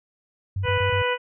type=tone bursts; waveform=sine; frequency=96.3 Hz; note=G2; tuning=30 cents flat; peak=-23 dBFS; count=4; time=0.56-1.022 s; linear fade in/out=5 ms; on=99 ms; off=22 ms
type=harmonic tone; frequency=493.9 Hz; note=B4; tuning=in tune; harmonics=1 / 2 / 3 / 4 / 5 / 6; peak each=-24 / -27 / -29 / -30 / -31 / -32 dBFS; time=0.63-1.18 s; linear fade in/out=50 ms
effects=none